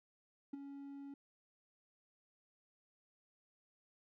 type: tone with ADSR envelope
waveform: triangle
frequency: 279.3 Hz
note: C#4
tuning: 13 cents sharp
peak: -35 dBFS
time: 0.53-1.14 s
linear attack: 8 ms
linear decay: 13 ms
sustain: -10 dB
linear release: 3 ms
effects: tanh soft clip ceiling -33 dBFS